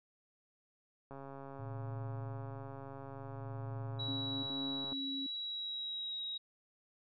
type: click train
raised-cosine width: 1 ms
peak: -35 dBFS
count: 524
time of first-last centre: 1.11-4.928 s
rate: 137 Hz
type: tone with tremolo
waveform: sine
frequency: 113.6 Hz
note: A#2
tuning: 44 cents flat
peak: -39 dBFS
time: 1.59-4.47 s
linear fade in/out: 5 ms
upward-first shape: sine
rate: 0.55 Hz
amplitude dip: 80%
type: tone with pitch glide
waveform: sine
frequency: 3900 to 3815 Hz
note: B7 to A#7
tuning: -23 to +39 cents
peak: -38 dBFS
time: 3.99-6.38 s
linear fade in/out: 10 ms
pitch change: -38 cents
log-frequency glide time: 5.28-6.27 s
type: tone bursts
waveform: sine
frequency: 271.2 Hz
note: C#4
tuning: 38 cents flat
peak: -40 dBFS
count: 3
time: 4.08-5.266 s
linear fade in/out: 5 ms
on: 350 ms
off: 68 ms
effects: none